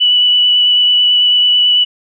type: tone with vibrato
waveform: sine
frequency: 2960 Hz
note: F#7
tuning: in tune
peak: -7 dBFS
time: 0-1.85 s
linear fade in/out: 20 ms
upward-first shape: sine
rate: 9.1 Hz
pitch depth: 11 cents each way
effects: none